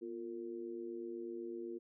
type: tone with amplitude modulation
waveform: sine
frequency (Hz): 349.2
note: F4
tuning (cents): 0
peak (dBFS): -37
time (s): 0.01-1.79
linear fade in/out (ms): 20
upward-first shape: sine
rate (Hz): 108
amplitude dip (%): 90
effects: none

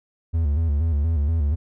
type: tone with vibrato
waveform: triangle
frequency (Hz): 77.1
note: D#2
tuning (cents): -15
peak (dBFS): -16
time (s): 0.33-1.56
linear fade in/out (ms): 20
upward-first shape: square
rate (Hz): 4.2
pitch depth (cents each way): 110
effects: none

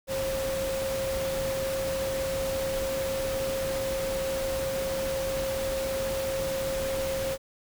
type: tone in noise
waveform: sine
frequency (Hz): 536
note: C5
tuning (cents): +42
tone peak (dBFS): -28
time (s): 0.07-7.38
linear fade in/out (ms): 50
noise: pink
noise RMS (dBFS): -35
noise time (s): 0.07-7.38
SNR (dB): +4
effects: none

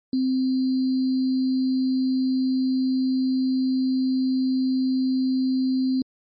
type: tone with sample-and-hold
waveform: sine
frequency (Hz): 260.2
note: C4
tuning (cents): -9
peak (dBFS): -19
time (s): 0.13-6.02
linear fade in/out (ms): 2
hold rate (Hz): 4410
effects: MP3 32 kbps

